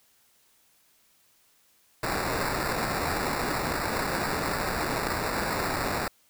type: noise with sample-and-hold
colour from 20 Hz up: white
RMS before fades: -29 dBFS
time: 2.03-6.08 s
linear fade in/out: 2 ms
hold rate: 3150 Hz
effects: white hiss -64 dBFS RMS until 6.29 s